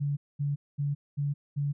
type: tone bursts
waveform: sine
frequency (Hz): 143.3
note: D3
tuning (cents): -42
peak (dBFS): -26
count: 5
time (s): 0-1.73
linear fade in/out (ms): 20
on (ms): 170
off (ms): 220
effects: none